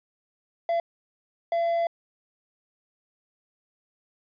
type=tone bursts at uneven times; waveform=triangle; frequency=677 Hz; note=E5; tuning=46 cents sharp; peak=-20 dBFS; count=2; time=0.69-0.8 / 1.52-1.87 s; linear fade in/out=2 ms; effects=resampled to 11025 Hz + 10-bit